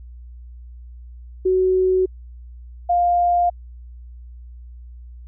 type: tone pair in turn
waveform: sine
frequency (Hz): 372.5 / 701.9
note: F#4 / F5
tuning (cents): +12 / +9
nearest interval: major seventh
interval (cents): 1097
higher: second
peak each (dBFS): -14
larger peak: neither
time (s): 1.45-2.06 / 2.89-3.5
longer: neither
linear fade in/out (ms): 10
effects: added 60 Hz sine -36 dBFS peak until 5.27 s